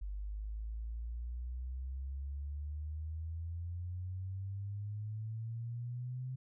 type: exponential sweep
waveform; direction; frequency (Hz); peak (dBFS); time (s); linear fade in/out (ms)
sine; up; 49 to 130.1; -38; 0.01-6.36; 10
effects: none